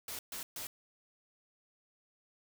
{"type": "noise bursts", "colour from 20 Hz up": "white", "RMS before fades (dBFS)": -42, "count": 3, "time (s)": [0.08, 0.67], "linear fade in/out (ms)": 2, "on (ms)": 110, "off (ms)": 130, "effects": []}